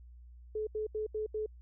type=tone bursts; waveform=sine; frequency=430 Hz; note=A4; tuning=40 cents flat; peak=-32 dBFS; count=5; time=0.55-1.462 s; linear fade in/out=5 ms; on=120 ms; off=78 ms; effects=added 60 Hz sine -50 dBFS peak until 1.61 s